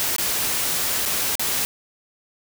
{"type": "noise with dropouts", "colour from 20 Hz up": "white", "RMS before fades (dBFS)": -23, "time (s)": [0, 1.65], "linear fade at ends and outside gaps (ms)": 0, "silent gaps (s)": [[0.163, 0.183], [1.053, 1.059], [1.354, 1.395]], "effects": []}